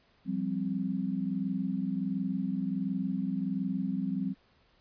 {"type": "chord", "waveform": "sine", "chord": "F suspended second", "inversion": "none", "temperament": "equal", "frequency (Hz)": [174.61, 196, 261.6], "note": ["F3", "G3", "C4"], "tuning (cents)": [0, 0, 0], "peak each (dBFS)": [-35, -32, -34], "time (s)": [0.25, 4.35], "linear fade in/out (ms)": 50, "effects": ["pink hiss -66 dBFS RMS until 4.8 s", "resampled to 11025 Hz"]}